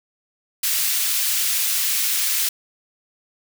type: high-pass noise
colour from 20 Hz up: white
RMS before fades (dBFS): -21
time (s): 0.63-2.49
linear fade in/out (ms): 5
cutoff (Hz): 2100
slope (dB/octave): 12
effects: none